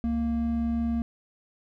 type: tone pair together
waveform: triangle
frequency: 69 / 232.1 Hz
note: C#2 / A#3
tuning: -7 / -7 cents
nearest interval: octave + major sixth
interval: 2100 cents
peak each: -30 / -23 dBFS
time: 0.04-1.02 s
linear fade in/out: 0 ms
effects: none